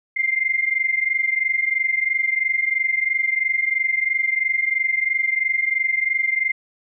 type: tone pair together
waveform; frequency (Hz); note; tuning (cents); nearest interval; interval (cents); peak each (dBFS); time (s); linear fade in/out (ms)
sine; 2093 / 2116; C7 / C7; 0 / +19; unison; 19; -20 / -22; 0.16-6.52; 10
effects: none